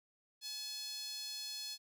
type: tone with high-pass filter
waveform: sawtooth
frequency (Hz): 855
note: A5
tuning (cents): -50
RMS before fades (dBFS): -44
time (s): 0.41-1.78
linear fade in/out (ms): 50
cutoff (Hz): 4300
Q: 3.7
effects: none